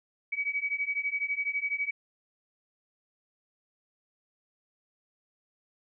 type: beating tone pair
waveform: sine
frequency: 2265 / 2277 Hz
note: C#7 / C#7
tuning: +37 / +46 cents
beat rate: 12 Hz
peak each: -32 / -31 dBFS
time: 0.32-1.91 s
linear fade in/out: 10 ms
effects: none